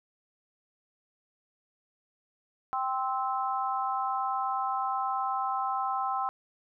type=harmonic tone; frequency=261.2 Hz; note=C4; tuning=3 cents flat; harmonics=3 / 4 / 5; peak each=-31 / -32 / -33 dBFS; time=2.73-6.29 s; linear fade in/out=0 ms; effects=none